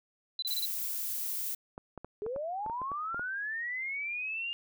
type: tone bursts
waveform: sine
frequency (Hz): 4008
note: B7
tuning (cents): +25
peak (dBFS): -31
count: 5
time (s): 0.39-0.655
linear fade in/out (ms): 2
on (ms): 33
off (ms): 25
type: noise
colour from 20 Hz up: violet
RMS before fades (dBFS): -35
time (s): 0.47-1.55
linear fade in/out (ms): 5
type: clicks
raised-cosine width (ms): 1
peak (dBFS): -28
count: 11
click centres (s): 1.779 / 1.977 / 2.046 / 2.264 / 2.362 / 2.663 / 2.698 / 2.817 / 2.917 / 3.145 / 3.195
type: linear sweep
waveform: sine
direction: up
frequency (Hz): 401 to 2831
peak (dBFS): -33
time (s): 2.22-4.53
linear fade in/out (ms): 0
effects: none